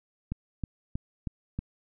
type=click train; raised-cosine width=5 ms; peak=-19 dBFS; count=5; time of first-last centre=0.32-1.59 s; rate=3.15 Hz; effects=none